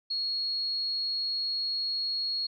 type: tone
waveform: sine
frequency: 4313 Hz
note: C#8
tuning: 48 cents flat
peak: -28 dBFS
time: 0.1-2.47 s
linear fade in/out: 10 ms
effects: none